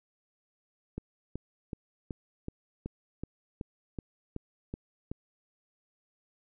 click train, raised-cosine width 3 ms, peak -23 dBFS, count 12, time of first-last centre 0.98-5.115 s, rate 2.66 Hz, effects none

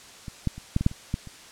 clicks, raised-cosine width 5 ms, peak -23 / -11 / -26 / -9 / -14 / -6 / -26 / -13 / -28 dBFS, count 9, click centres 0.282 / 0.473 / 0.58 / 0.764 / 0.81 / 0.864 / 0.914 / 1.141 / 1.273 s, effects white hiss -47 dBFS RMS until 1.51 s + low-pass 8000 Hz 12 dB/octave

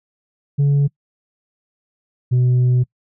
sine tone pair in turn, 142 / 124.95 Hz, C#3 / B2, +42 / +21 cents, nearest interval major second, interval 221 cents, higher first, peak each -9 dBFS, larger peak neither, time 0.58-0.88 / 2.31-2.84 s, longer second, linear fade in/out 20 ms, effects noise-tail reverb RT60 0.1 s tail -25 dB re dry + tanh soft clip ceiling -11 dBFS

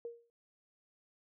sine tone with exponential decay, 468.9 Hz, A#4, 10 cents sharp, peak -37 dBFS, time 0.05-0.3 s, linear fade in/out 1 ms, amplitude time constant 54 ms, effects none

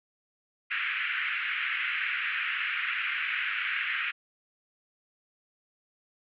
white band-pass noise, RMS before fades -31 dBFS, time 0.7-4.12 s, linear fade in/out 20 ms, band 1400 to 2700 Hz, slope 48 dB/octave, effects none

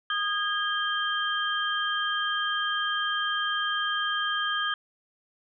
sine tone cluster, 1236 / 1636 / 3160 Hz, D#6 / G#6 / G7, -12 / -26 / +13 cents, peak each -30 / -29 / -30 dBFS, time 0.1-4.74 s, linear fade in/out 2 ms, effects none

